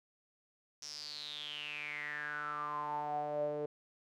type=tone with band-pass filter sweep; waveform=sawtooth; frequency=148.5 Hz; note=D3; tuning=20 cents sharp; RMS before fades=-40 dBFS; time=0.82-3.66 s; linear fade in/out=5 ms; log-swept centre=5700 to 480 Hz; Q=9.9; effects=none